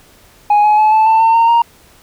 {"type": "tone with pitch steps", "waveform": "sine", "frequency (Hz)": [830.6, 844.6, 858.9, 873.4, 888.2, 903.2, 918.4, 933.9], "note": ["G#5", "G#5", "A5", "A5", "A5", "A5", "A#5", "A#5"], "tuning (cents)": [0, 29, -42, -13, 16, 45, -26, 3], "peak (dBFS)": -4, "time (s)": [0.5, 1.62], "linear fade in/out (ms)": 5, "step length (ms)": 140, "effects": ["tanh soft clip ceiling -6 dBFS", "pink hiss -46 dBFS RMS until 2.02 s"]}